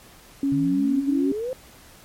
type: tone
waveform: sine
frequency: 277.2 Hz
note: C#4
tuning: in tune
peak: -19 dBFS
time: 0.43-1.32 s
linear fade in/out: 2 ms
type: exponential sweep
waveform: sine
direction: up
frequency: 140 to 529 Hz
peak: -25 dBFS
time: 0.52-1.53 s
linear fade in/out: 0 ms
effects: pink hiss -49 dBFS RMS until 2.04 s + MP3 64 kbps